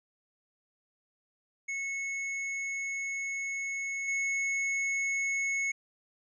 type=tone with level steps; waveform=square; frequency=2195 Hz; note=C#7; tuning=18 cents flat; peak=-33 / -29 dBFS; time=1.68-5.72 s; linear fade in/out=10 ms; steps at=4.08 s; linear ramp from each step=2 ms; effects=resampled to 16000 Hz